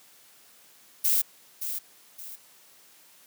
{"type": "noise with echo", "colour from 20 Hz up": "violet", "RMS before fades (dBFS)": -23, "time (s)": [1.04, 1.22], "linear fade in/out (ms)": 10, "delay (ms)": 570, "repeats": 2, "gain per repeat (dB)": -9, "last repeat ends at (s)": 2.36, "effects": ["white hiss -56 dBFS RMS until 3.26 s", "high-pass 150 Hz 12 dB/octave"]}